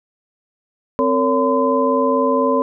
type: tone cluster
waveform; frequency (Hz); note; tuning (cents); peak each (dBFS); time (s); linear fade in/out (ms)
sine; 260.8 / 456.8 / 561 / 1020; C4 / A#4 / C#5 / C6; -5 / -35 / +21 / -44; -19; 0.99-2.62; 0
effects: none